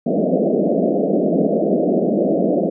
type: band-pass noise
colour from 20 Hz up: pink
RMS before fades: -17 dBFS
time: 0.06-2.7 s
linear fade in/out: 10 ms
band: 170 to 680 Hz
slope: 96 dB/octave
effects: none